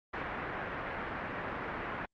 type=low-pass noise; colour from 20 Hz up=white; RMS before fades=-38 dBFS; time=0.13-2.06 s; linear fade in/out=10 ms; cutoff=1900 Hz; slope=24 dB/octave; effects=Opus 48 kbps